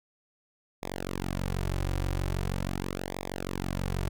sawtooth tone with flanger, 46.25 Hz, F#1, in tune, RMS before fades -32 dBFS, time 0.82-4.09 s, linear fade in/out 10 ms, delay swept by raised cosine 0.68 to 4.68 ms, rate 0.42 Hz, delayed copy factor -0.95, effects none

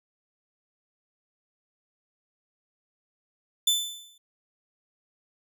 sawtooth tone with exponential decay, 3520 Hz, A7, in tune, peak -15 dBFS, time 3.67-4.18 s, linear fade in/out 5 ms, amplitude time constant 110 ms, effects none

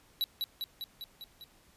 square tone with echo, 3921 Hz, B7, 13 cents flat, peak -28 dBFS, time 0.21-0.24 s, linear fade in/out 0 ms, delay 200 ms, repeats 6, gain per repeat -3 dB, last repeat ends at 1.44 s, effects pink hiss -63 dBFS RMS until 1.76 s + resampled to 32000 Hz

